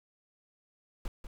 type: noise with echo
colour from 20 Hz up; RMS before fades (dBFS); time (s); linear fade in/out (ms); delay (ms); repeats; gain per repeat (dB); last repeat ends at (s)
brown; -34; 1.05-1.08; 2; 190; 1; -8; 1.27
effects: none